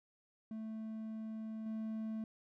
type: tone with level steps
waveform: triangle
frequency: 220 Hz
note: A3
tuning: in tune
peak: -39 / -36 dBFS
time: 0.51-2.24 s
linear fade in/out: 2 ms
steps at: 1.66 s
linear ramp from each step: 2 ms
effects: none